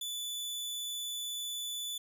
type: tone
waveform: sawtooth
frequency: 3478 Hz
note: A7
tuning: 21 cents flat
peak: -33 dBFS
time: 0.01-1.98 s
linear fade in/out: 5 ms
effects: none

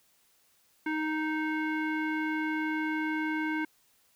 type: tone with low-pass filter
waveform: square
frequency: 311.1 Hz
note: D#4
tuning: in tune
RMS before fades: -31 dBFS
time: 0.86-3.65 s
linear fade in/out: 5 ms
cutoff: 1900 Hz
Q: 6.7
effects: white hiss -67 dBFS RMS until 4.15 s

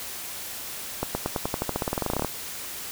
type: accelerating click train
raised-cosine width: 1 ms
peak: -11 dBFS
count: 21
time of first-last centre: 1.03-2.247 s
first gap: 120 ms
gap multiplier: 0.92
effects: white hiss -36 dBFS RMS until 2.91 s

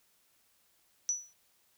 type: tone with exponential decay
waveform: sine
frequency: 5920 Hz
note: F#8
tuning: in tune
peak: -25 dBFS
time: 1.09-1.33 s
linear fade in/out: 0 ms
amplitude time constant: 52 ms
effects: white hiss -70 dBFS RMS until 1.77 s

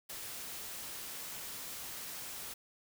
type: noise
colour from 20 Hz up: white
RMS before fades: -44 dBFS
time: 0.09-2.54 s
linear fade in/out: 10 ms
effects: none

